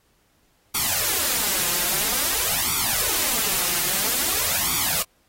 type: noise with flanger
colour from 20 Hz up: white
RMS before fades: -23 dBFS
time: 0.74-5.03 s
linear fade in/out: 10 ms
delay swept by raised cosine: 0.86 to 5.76 ms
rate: 0.5 Hz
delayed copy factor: +0.85
effects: pink hiss -64 dBFS RMS until 5.28 s + AAC 48 kbps